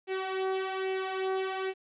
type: tone with flanger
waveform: sawtooth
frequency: 380 Hz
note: F#4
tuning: 46 cents sharp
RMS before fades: -32 dBFS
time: 0.07-1.74 s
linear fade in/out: 50 ms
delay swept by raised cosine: 0.38 to 2.48 ms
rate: 1.2 Hz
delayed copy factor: +0.6
effects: resampled to 8000 Hz + 10-bit